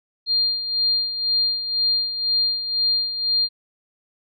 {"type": "tone with tremolo", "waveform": "sine", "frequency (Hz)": 4200, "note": "C8", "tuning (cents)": 6, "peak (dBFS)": -16, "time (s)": [0.26, 3.49], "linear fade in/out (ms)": 50, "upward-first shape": "sine", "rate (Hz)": 2, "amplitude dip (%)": 65, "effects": []}